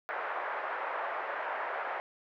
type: band-pass noise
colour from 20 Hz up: pink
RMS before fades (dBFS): -36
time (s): 0.09-2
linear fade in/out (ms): 0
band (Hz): 590 to 1800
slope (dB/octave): 24
effects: none